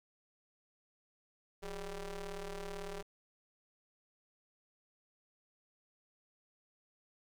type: ring-modulated tone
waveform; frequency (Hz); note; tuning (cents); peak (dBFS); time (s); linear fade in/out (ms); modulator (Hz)
sawtooth; 194; G3; -18; -34; 1.62-3.03; 20; 213
effects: low-pass 11000 Hz 12 dB/octave + 11-bit